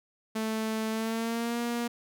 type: tone with pitch glide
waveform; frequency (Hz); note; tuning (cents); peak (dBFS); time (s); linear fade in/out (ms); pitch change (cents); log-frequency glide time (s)
sawtooth; 220 to 237.2; A3 to A#3; 0 to +30; -25; 0.35-1.88; 10; +130; 0.9-1.59
effects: none